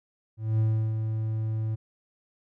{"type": "tone with ADSR envelope", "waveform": "triangle", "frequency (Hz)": 110, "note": "A2", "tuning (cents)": 0, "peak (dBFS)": -18, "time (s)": [0.37, 1.76], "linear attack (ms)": 220, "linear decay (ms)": 340, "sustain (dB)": -6, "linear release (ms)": 18, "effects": []}